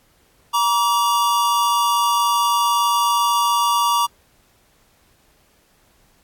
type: tone pair together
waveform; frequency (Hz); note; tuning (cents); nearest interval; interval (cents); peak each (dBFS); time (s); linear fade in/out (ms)
square; 949.3 / 1154; A#5 / D6; +31 / -31; minor third; 338; -19; 0.53-4.07; 20
effects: pink hiss -58 dBFS RMS until 6.23 s + AAC 64 kbps